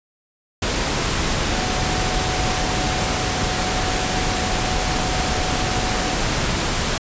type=tone in noise; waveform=sine; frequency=740 Hz; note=F#5; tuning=in tune; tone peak=-28 dBFS; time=1.52-6.16 s; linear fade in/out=5 ms; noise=pink; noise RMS=-21 dBFS; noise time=0.62-6.98 s; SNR=-10 dB; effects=resampled to 16000 Hz